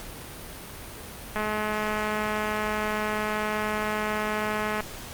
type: click train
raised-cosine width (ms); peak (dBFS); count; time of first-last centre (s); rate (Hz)
0.5; -14; 735; 1.36-4.806; 213
effects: pink hiss -40 dBFS RMS until 5.13 s + Opus 48 kbps